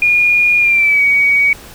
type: tone with pitch glide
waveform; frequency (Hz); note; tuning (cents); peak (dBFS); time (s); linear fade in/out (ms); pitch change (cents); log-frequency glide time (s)
sine; 2432 to 2256; D#7 to C#7; -40 to +30; -8; 0.02-1.53; 2; -130; 0.59-1.03
effects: pink hiss -36 dBFS RMS until 1.74 s